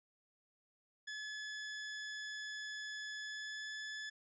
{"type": "tone with pitch glide", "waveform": "sawtooth", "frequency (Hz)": [1713, 1723.9], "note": ["A6", "A6"], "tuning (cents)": [-47, -36], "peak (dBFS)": -39, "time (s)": [1.07, 4.1], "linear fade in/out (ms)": 10, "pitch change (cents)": 11, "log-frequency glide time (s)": [3.18, 3.71], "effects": ["resampled to 16000 Hz"]}